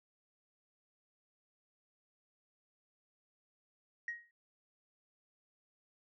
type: tone with exponential decay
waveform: sine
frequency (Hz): 1884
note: A#6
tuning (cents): +18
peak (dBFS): -33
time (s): 4.08-4.31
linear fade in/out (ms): 2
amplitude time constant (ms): 48
effects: tanh soft clip ceiling -31 dBFS